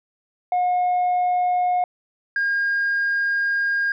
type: tone pair in turn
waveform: sine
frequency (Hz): 721 / 1618.6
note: F#5 / G#6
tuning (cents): -45 / -45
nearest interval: octave + major second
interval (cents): 1400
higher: second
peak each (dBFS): -15 / -17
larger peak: first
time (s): 0.52-1.84 / 2.36-3.92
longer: second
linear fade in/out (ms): 2
effects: tanh soft clip ceiling -16 dBFS